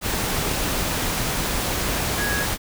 sine tone in noise, 1661.2 Hz, G#6, in tune, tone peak -25 dBFS, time 2.16-2.47 s, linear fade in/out 50 ms, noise pink, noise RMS -24 dBFS, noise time 0.01-2.58 s, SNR -4 dB, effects none

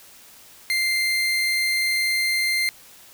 30% pulse tone, 2093 Hz, C7, in tune, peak -17 dBFS, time 0.7-2.69 s, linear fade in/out 0 ms, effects white hiss -48 dBFS RMS until 3.13 s

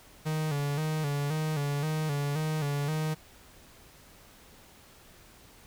45% pulse tone with vibrato, 149.4 Hz, D3, 30 cents sharp, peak -28 dBFS, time 0.25-3.15 s, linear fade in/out 20 ms, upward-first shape square, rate 1.9 Hz, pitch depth 72 cents each way, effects pink hiss -55 dBFS RMS until 5.66 s

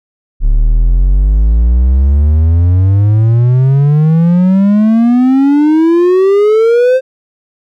triangle exponential sweep, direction up, 34.65 to 527 Hz, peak -3 dBFS, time 0.4-7.01 s, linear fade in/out 50 ms, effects none

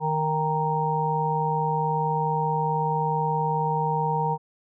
harmonic tone with a mistuned harmonic, 155.1 Hz, D#3, 5 cents flat, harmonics 1 / 3 / 5 / 6, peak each -27 / -30 / -29 / -25 dBFS, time 0-4.38 s, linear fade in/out 50 ms, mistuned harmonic 5, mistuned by +31 cents, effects none

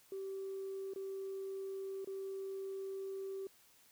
sine tone with dropouts, 387.3 Hz, G4, 21 cents flat, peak -39 dBFS, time 0.12-3.47 s, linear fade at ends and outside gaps 2 ms, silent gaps 0.936-0.96 / 2.046-2.073 s, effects tanh soft clip ceiling -36 dBFS + white hiss -66 dBFS RMS until 3.91 s

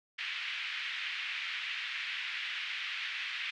pink band-pass noise, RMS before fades -38 dBFS, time 0.18-3.51 s, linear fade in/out 10 ms, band 1900 to 3200 Hz, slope 24 dB/octave, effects none

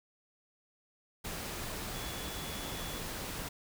sine tone in noise, 3414 Hz, G#7, 47 cents sharp, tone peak -48 dBFS, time 1.94-2.99 s, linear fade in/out 10 ms, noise pink, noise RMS -40 dBFS, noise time 1.24-3.49 s, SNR -11 dB, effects none

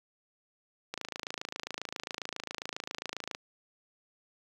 click train, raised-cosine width 0.2 ms, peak -18 dBFS, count 67, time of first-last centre 0.94-3.349 s, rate 27.4 Hz, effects high-pass 200 Hz 12 dB/octave + 9-bit

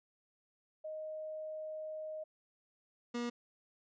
sine / 30% pulse tone pair in turn, 623 / 239.4 Hz, D#5 / A#3, +2 / +46 cents, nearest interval octave + perfect fourth, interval 1656 cents, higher first, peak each -40 / -33 dBFS, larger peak second, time 0.84-2.24 / 3.14-3.3 s, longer first, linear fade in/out 10 ms, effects resampled to 16000 Hz

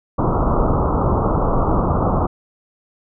pink low-pass noise, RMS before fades -17 dBFS, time 0.18-2.27 s, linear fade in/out 10 ms, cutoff 1300 Hz, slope 96 dB/octave, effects none

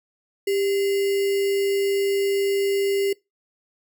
sine tone with sample-and-hold, 396.1 Hz, G4, 18 cents sharp, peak -19 dBFS, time 0.47-3.13 s, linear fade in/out 5 ms, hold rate 2450 Hz, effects noise-tail reverb RT60 0.2 s tail -23 dB re dry

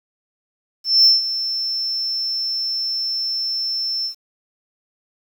sine tone with ADSR envelope, 5340 Hz, E8, 22 cents sharp, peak -6 dBFS, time 0.84-4.15 s, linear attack 210 ms, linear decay 160 ms, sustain -14 dB, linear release 100 ms, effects tanh soft clip ceiling -6 dBFS + 8-bit

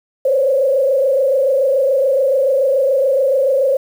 sine tone with frequency modulation, 539 Hz, C#5, 49 cents flat, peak -11 dBFS, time 0.25-3.77 s, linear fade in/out 5 ms, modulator 27 Hz, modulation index 1.2, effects 7-bit

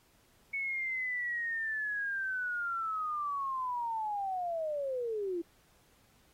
sine linear sweep, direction down, 2220 to 329.6 Hz, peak -32 dBFS, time 0.53-5.42 s, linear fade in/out 10 ms, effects pink hiss -67 dBFS RMS until 6.33 s + AAC 48 kbps

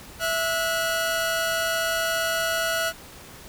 sawtooth tone pair together, 658.9 / 1455 Hz, E5 / F#6, -1 / -29 cents, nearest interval octave + major second, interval 1372 cents, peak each -22 dBFS, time 0.19-2.93 s, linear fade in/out 50 ms, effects pink hiss -44 dBFS RMS until 3.48 s

